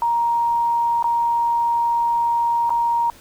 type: tone with dropouts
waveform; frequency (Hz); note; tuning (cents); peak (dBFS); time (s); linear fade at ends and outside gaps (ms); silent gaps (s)
sine; 938; A#5; +11; -16; 0.02-3.1; 1; 1.026-1.042 / 2.695-2.704
effects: pink hiss -47 dBFS RMS until 3.2 s